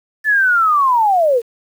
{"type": "linear sweep", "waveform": "sine", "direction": "down", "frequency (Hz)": [1760, 440], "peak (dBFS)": -10, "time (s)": [0.24, 1.42], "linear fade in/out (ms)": 50, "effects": ["7-bit"]}